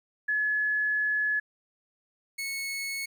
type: tone pair in turn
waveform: sine / sawtooth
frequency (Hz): 1705 / 2199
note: G#6 / C#7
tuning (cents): +45 / -14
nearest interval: major third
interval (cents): 441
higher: second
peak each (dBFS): -24 / -28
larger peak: first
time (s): 0.28-1.4 / 2.38-3.06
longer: first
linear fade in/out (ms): 10
effects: 11-bit